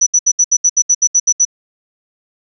sine tone bursts, 5930 Hz, F#8, 3 cents sharp, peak -7 dBFS, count 12, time 0.01-1.452 s, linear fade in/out 10 ms, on 56 ms, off 70 ms, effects none

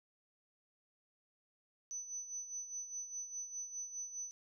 sine tone with tremolo, 6000 Hz, F#8, 23 cents sharp, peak -39 dBFS, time 1.91-4.31 s, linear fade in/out 0 ms, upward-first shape sine, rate 4.9 Hz, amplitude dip 65%, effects none

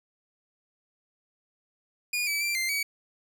sawtooth tone with pitch steps, 2440 / 2301 / 2355 / 2089 / 2269 Hz, D#7 / D7 / D7 / C7 / C#7, -34 / -36 / +4 / -3 / +40 cents, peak -23 dBFS, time 2.13-2.83 s, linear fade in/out 5 ms, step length 140 ms, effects none

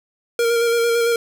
square tone with vibrato, 467.1 Hz, A#4, 3 cents sharp, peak -16 dBFS, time 0.39-1.16 s, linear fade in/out 2 ms, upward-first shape square, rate 8.9 Hz, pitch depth 17 cents each way, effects none

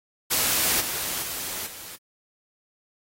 white noise with level steps, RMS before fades -22 / -29 / -32 / -40 dBFS, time 0.3-1.97 s, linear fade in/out 20 ms, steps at 0.8 / 1.22 / 1.66 s, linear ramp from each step 10 ms, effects AAC 48 kbps

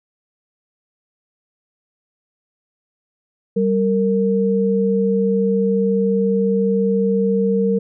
sine tone pair together, 194.44 / 460.2 Hz, G3 / A#4, -14 / -22 cents, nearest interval octave + minor third, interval 1492 cents, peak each -17 dBFS, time 3.56-7.79 s, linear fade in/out 10 ms, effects none

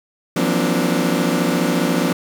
30% pulse tone cluster, 168.9 / 183.1 / 236.7 / 261.4 / 291.6 Hz, E3 / F#3 / A#3 / C4 / D4, +42 / -18 / +27 / -1 / -12 cents, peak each -20 dBFS, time 0.36-2.13 s, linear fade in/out 5 ms, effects 7-bit

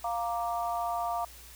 sine chord, Bb major, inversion second, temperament equal, 698.5 / 932.3 / 1174.7 Hz, F5 / Bb5 / D6, 0 / 0 / 0 cents, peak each -31 / -35 / -36 dBFS, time 0.04-1.25 s, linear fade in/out 5 ms, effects added 60 Hz sine -52 dBFS peak until 1.55 s + white hiss -51 dBFS RMS until 1.55 s

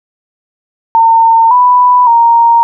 sine tone with pitch steps, 909 / 990 / 931 Hz, A#5 / B5 / A#5, -44 / +4 / -2 cents, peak -3 dBFS, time 0.95-2.63 s, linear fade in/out 0 ms, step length 560 ms, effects none

